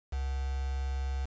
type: tone with quantisation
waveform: sine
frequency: 67.3 Hz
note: C2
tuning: 49 cents sharp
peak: -30 dBFS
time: 0.12-1.26 s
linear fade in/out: 10 ms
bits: 7
effects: resampled to 16000 Hz